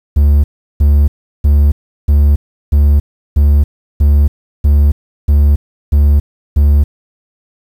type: tone bursts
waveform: triangle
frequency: 72.3 Hz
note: D2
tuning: 27 cents flat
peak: -3 dBFS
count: 11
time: 0.16-6.84 s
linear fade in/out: 10 ms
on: 280 ms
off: 360 ms
effects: 7-bit